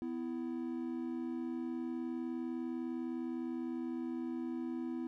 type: tone pair together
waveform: triangle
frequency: 250.8 / 330.5 Hz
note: B3 / E4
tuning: +27 / +5 cents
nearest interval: perfect fourth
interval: 478 cents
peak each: -37 / -38 dBFS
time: 0.02-5.07 s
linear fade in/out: 0 ms
effects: none